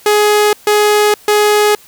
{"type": "tone bursts", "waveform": "sawtooth", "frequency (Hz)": 418.8, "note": "G#4", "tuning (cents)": 15, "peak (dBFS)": -4, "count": 3, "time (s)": [0.06, 1.75], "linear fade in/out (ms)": 2, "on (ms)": 470, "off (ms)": 140, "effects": ["white hiss -42 dBFS RMS until 1.87 s"]}